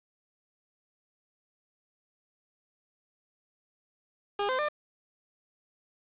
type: tone with pitch steps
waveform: 20% pulse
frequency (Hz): 406.9 / 516 / 598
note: G#4 / C5 / D5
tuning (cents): -35 / -24 / +31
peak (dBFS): -22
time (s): 4.39-4.687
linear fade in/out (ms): 5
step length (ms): 99
effects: resampled to 8000 Hz + 8-bit